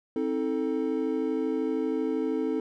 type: chord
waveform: triangle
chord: A diminished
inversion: first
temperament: just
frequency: 264 / 316.8 / 440 Hz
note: C4 / Eb4 / A4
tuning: +16 / +31 / 0 cents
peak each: -28 dBFS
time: 0.16-2.6 s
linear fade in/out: 2 ms
effects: none